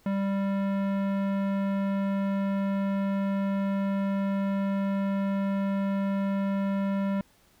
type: tone with tanh clipping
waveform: sine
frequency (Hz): 196.6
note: G3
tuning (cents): +5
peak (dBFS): -27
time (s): 0.06-7.21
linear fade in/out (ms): 2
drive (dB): 18
effects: pink hiss -62 dBFS RMS until 7.6 s